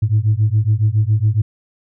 sine beating tone pair, 103.83 / 111.03 Hz, G#2 / A2, 0 / +16 cents, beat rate 7.2 Hz, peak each -14 dBFS, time 0.02-1.42 s, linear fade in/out 10 ms, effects tanh soft clip ceiling -7 dBFS

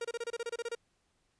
45% pulse tone bursts, 468.5 Hz, A#4, 9 cents sharp, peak -34 dBFS, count 12, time 0.01-0.751 s, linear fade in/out 5 ms, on 37 ms, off 27 ms, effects pink hiss -75 dBFS RMS until 1.39 s + resampled to 22050 Hz

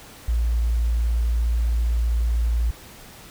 sine tone, 57.7 Hz, A#1, 17 cents flat, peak -18 dBFS, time 0.28-2.71 s, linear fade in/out 5 ms, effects pink hiss -44 dBFS RMS until 3.3 s

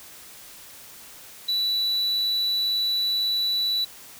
triangle tone, 3951 Hz, B7, in tune, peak -20 dBFS, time 1.48-3.85 s, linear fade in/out 10 ms, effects white hiss -45 dBFS RMS until 4.19 s

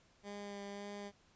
15% pulse tone with vibrato, 202.3 Hz, G#3, 45 cents flat, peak -38 dBFS, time 0.23-1.12 s, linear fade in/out 50 ms, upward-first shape sine, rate 1.8 Hz, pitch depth 13 cents each way, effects pink hiss -69 dBFS RMS until 1.35 s + resampled to 16000 Hz

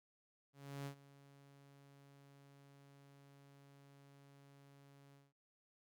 sawtooth tone with ADSR envelope, 139.9 Hz, C#3, 16 cents sharp, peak -39 dBFS, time 0.53-5.33 s, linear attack 330 ms, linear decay 88 ms, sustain -19 dB, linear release 190 ms, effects none

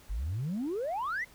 sine exponential sweep, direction up, 44.06 to 2120 Hz, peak -29 dBFS, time 0.09-1.25 s, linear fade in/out 20 ms, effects tanh soft clip ceiling -28 dBFS + pink hiss -57 dBFS RMS until 1.34 s

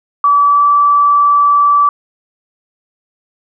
sine tone with pitch glide, 1150 to 1157.3 Hz, D6 to D6, -37 to -26 cents, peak -6 dBFS, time 0.24-1.89 s, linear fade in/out 2 ms, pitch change +11 cents, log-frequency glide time 0.47-0.64 s, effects none

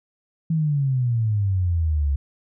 sine exponential sweep, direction down, 164.81 to 68.3 Hz, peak -18 dBFS, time 0.5-2.16 s, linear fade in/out 5 ms, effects none

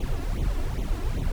brown noise with flanger, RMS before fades -26 dBFS, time 0-1.32 s, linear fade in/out 5 ms, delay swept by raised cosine 0.29 to 2.99 ms, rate 2.5 Hz, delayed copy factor +0.85, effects none

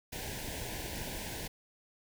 pink band-stop noise, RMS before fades -40 dBFS, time 0.12-1.48 s, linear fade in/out 10 ms, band 1000 to 1500 Hz, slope 96 dB/octave, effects none

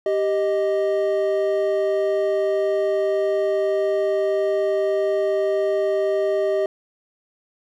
triangle tone pair together, 392 / 622.3 Hz, G4 / D#5, 0 / 0 cents, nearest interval minor sixth, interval 800 cents, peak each -19 / -19 dBFS, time 0.06-6.66 s, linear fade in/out 2 ms, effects none

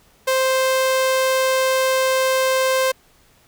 sawtooth tone, 523.3 Hz, C5, in tune, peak -12 dBFS, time 0.27-2.92 s, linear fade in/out 10 ms, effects pink hiss -55 dBFS RMS until 3.47 s

